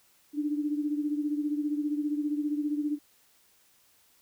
sine beating tone pair, 293.7 / 308.7 Hz, D4 / D#4, 0 / -14 cents, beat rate 15 Hz, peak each -28 / -34 dBFS, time 0.33-2.99 s, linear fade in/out 50 ms, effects white hiss -64 dBFS RMS until 4.21 s

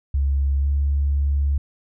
sine tone with pitch glide, 69.3 to 70.76 Hz, C#2 to C#2, 0 to +36 cents, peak -16 dBFS, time 0.14-1.58 s, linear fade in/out 5 ms, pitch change +36 cents, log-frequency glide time 0.61-0.66 s, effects tanh soft clip ceiling -12 dBFS

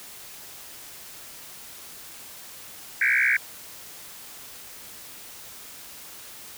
sine tone with frequency modulation, 1936 Hz, B6, 35 cents flat, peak -18 dBFS, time 3.01-3.37 s, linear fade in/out 5 ms, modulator 63 Hz, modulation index 6.2, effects white hiss -43 dBFS RMS until 6.57 s

